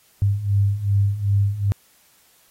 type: beating tone pair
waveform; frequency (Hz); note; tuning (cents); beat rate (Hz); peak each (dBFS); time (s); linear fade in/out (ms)
sine; 98.6 / 101.2; G2 / G#2; +11 / -44; 2.6; -22 / -18; 0.22-1.72; 0
effects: white hiss -57 dBFS RMS until 2.5 s + AAC 48 kbps